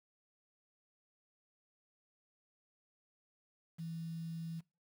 sine tone with quantisation, 164.81 Hz, E3, in tune, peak -40 dBFS, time 3.78-4.61 s, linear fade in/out 20 ms, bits 10, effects noise-tail reverb RT60 0.3 s tail -23 dB re dry

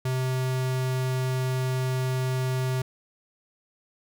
square tone, 129.3 Hz, C3, 20 cents flat, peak -25 dBFS, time 0.05-2.82 s, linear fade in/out 5 ms, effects none

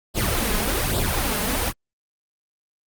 pink noise with flanger, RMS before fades -22 dBFS, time 0.14-1.73 s, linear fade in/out 50 ms, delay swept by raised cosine 0.23 to 4.83 ms, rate 1.2 Hz, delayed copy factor +0.7, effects Opus 48 kbps

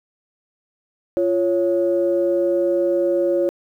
sine tone pair together, 346.2 / 554.1 Hz, F4 / C#5, -15 / -1 cents, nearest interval minor sixth, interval 814 cents, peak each -18 dBFS, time 1.17-3.49 s, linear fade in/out 0 ms, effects tanh soft clip ceiling -8 dBFS + 9-bit

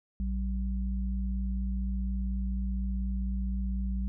sine tone pair together, 57.88 / 192.4 Hz, A#1 / G3, -12 / -32 cents, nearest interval octave + major sixth, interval 2080 cents, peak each -29 / -35 dBFS, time 0.2-4.08 s, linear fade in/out 0 ms, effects none

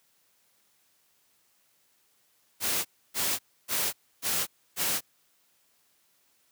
white noise bursts, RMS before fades -28 dBFS, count 5, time 2.6-5.01 s, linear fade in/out 50 ms, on 250 ms, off 290 ms, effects white hiss -68 dBFS RMS until 6.51 s + high-pass 80 Hz 12 dB/octave

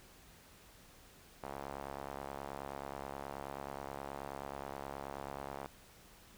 sawtooth tone with band-pass filter, 69.4 Hz, C#2, 3 cents sharp, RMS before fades -45 dBFS, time 1.43-5.66 s, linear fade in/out 0 ms, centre 810 Hz, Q 1.6, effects pink hiss -60 dBFS RMS until 6.37 s

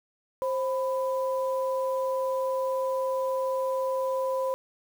sine tone pair together, 528 / 996.7 Hz, C5 / B5, +16 / +16 cents, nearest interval major seventh, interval 1100 cents, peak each -26 / -32 dBFS, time 0.42-4.54 s, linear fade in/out 0 ms, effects 8-bit

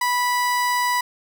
30% pulse tone, 984 Hz, B5, 7 cents flat, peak -16 dBFS, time 0.01-1.01 s, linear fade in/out 5 ms, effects none

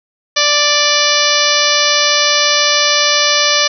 harmonic tone, 587.3 Hz, D5, in tune, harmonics 1 / 2 / 3 / 4 / 5 / 6 / 7 / 8 / 9 / 10, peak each -19 / -19 / -19 / -19 / -19 / -19 / -19 / -19 / -19 / -19 dBFS, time 0.36-3.68 s, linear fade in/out 10 ms, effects none

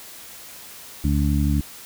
harmonic tone, 72 Hz, D2, 34 cents flat, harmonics 1 / 2 / 3 / 4, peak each -20 / -23 / -25 / -26 dBFS, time 1.04-1.61 s, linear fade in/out 5 ms, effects white hiss -41 dBFS RMS until 1.85 s

